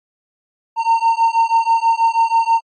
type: beating tone pair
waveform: triangle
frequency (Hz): 910 / 916.2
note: A#5 / A#5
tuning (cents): -42 / -30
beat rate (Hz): 6.2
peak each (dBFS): -13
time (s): 0.76-2.61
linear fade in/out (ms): 50
effects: MP3 32 kbps

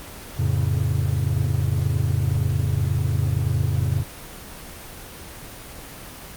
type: chord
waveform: triangle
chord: F augmented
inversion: none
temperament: equal with one note detuned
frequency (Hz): 88.12 / 110 / 138.59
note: F2 / A2 / C#3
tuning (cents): +16 / 0 / 0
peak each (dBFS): -21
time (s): 0.36-4.05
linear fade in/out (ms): 50
effects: pink hiss -38 dBFS RMS until 6.36 s + Opus 24 kbps

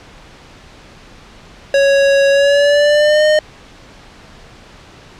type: tone with pitch glide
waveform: square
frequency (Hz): 554.4 to 611.6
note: C#5 to D#5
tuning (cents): 0 to -30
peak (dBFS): -9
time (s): 1.74-3.39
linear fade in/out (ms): 2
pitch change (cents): +170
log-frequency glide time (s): 2.3-3.25
effects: pink hiss -40 dBFS RMS until 5.19 s + low-pass 5000 Hz 12 dB/octave

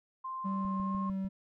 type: tone with pitch glide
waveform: sine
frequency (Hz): 1047 to 1069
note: C6 to C6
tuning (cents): +1 to +37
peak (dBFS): -36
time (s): 0.24-1.1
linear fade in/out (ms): 10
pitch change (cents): +36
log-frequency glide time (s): 0.48-0.99
type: tone with vibrato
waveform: triangle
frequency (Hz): 192.9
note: G3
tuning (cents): -28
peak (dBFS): -30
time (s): 0.44-1.29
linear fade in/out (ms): 20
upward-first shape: sine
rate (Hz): 2.3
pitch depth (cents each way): 9
type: click train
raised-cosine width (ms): 5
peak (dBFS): -34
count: 5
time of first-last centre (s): 0.65-1.248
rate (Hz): 6.69
effects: none

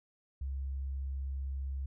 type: tone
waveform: sine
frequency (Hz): 67.6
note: C#2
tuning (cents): -43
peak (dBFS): -34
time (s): 0.41-1.86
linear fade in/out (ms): 5
effects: none

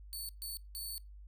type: tone bursts at uneven times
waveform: 10% pulse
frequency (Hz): 4474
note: C#8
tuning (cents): +15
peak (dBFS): -33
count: 3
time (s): 0.13-0.29 / 0.42-0.57 / 0.75-0.98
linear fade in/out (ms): 0
effects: noise-tail reverb RT60 0.2 s tail -23 dB re dry + added 50 Hz sine -49 dBFS peak until 1.27 s

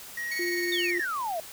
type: tone with pitch glide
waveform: triangle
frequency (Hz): 1892 to 1848.8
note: A#6 to A#6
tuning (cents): +25 to -15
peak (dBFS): -29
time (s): 0.17-1.05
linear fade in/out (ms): 5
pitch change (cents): -40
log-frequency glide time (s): 0.39-0.77
type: tone with tremolo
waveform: 25% pulse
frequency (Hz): 2217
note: C#7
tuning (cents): 0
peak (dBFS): -27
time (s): 0.31-0.91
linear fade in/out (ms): 10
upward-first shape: sine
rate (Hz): 19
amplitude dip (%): 55
type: tone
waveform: sine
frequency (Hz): 350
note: F4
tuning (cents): +4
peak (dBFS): -29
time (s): 0.39-1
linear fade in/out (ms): 5
type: exponential sweep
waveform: sine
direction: down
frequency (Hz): 3739 to 622.3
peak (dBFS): -28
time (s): 0.72-1.4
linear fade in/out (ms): 2
effects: white hiss -44 dBFS RMS until 1.52 s

